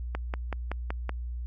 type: click train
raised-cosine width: 0.5 ms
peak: -17 dBFS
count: 6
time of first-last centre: 0.15-1.093 s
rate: 5.3 Hz
effects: added 60 Hz sine -32 dBFS peak until 1.46 s